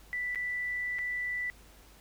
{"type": "tone with dropouts", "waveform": "sine", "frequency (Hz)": 1975.5, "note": "B6", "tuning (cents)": 0, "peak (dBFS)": -31, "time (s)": [0.13, 1.5], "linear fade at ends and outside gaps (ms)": 0, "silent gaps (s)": [[0.348, 0.357], [0.986, 0.99]], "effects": ["added 50 Hz sine -56 dBFS peak until 2 s", "pink hiss -58 dBFS RMS until 2 s"]}